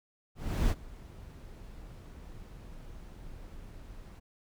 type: noise with ADSR envelope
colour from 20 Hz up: brown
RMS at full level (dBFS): -25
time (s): 0.35-4.2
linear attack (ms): 350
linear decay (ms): 45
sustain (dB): -22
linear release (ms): 16
effects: none